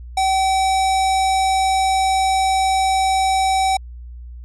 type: tone with notch filter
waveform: square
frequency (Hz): 767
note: G5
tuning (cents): -38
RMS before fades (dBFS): -17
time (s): 0.17-3.77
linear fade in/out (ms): 5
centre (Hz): 1600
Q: 1.1
effects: added 60 Hz sine -32 dBFS peak until 4.44 s + resampled to 24000 Hz